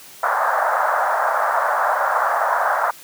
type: band-pass noise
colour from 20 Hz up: pink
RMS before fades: -19 dBFS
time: 0.23-2.91 s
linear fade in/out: 5 ms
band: 610 to 1600 Hz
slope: 48 dB/octave
effects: white hiss -42 dBFS RMS until 3.03 s + high-pass 100 Hz 12 dB/octave